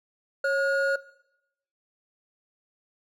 triangle tone pair together, 550 / 1436.4 Hz, C#5 / F6, -14 / +48 cents, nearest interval octave + perfect fourth, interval 1662 cents, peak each -23 dBFS, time 0.44-0.96 s, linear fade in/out 5 ms, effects noise-tail reverb RT60 0.8 s tail -18 dB re dry

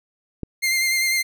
click, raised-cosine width 3 ms, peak -15 dBFS, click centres 0.433 s
sawtooth tone with vibrato, 2100 Hz, C7, 6 cents sharp, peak -15 dBFS, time 0.62-1.23 s, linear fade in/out 20 ms, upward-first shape sine, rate 10 Hz, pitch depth 24 cents each way
effects none

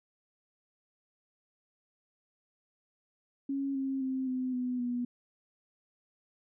sine tone with pitch steps, 275.3 / 268.7 / 262.3 / 256 / 249.8 / 243.9 Hz, C#4 / C4 / C4 / C4 / B3 / B3, -12 / +46 / +4 / -38 / +20 / -21 cents, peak -30 dBFS, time 3.49-5.05 s, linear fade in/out 5 ms, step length 260 ms, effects none

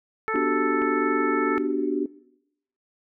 harmonic tone, 440 Hz, A4, in tune, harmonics 1 / 2 / 3 / 4 / 5, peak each -29 / -33 / -27 / -32 / -33 dBFS, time 0.28-1.58 s, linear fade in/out 0 ms
sine chord, G major seventh, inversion first, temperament equal, 246.9 / 293.7 / 370 / 392 Hz, B3 / D4 / F#4 / G4, 0 / 0 / 0 / 0 cents, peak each -31 / -25 / -27 / -29 dBFS, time 0.34-2.06 s, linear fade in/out 5 ms
clicks, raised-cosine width 0.5 ms, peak -21 dBFS, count 2, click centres 0.358 / 0.819 s
effects noise-tail reverb RT60 0.8 s tail -19 dB re dry

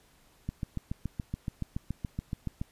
click train, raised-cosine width 5 ms, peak -20 dBFS, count 16, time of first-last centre 0.49-2.615 s, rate 7.06 Hz, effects pink hiss -63 dBFS RMS until 2.71 s + resampled to 32000 Hz

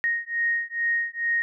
sine beating tone pair, 1864.7 / 1867 Hz, A#6 / A#6, 0 / +2 cents, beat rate 2.3 Hz, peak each -26 dBFS, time 0.04-1.42 s, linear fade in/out 0 ms, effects none

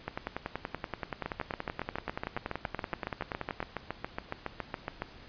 two click trains, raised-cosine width 0.5 ms, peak -18 / -18 dBFS, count 28 / 38, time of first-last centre 1.26-5.02 / 0.08-3.604 s, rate 7.18 / 10.5 Hz, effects pink hiss -52 dBFS RMS until 5.28 s + resampled to 11025 Hz

